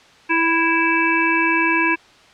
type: harmonic tone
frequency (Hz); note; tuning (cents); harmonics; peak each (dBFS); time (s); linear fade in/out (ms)
329.6; E4; 0; 1 / 3 / 5 / 7 / 8; -21 / -21 / -21 / -21 / -21; 0.29-1.96; 20
effects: white hiss -48 dBFS RMS until 2.33 s + low-pass 4000 Hz 12 dB/octave